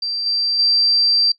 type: tone with level steps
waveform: sine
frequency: 4699 Hz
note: D8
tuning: in tune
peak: -20 / -16 / -12 dBFS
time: 0.02-1.32 s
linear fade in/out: 5 ms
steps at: 0.26 / 0.59 s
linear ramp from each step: 2 ms
effects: noise-tail reverb RT60 0.1 s tail -19 dB re dry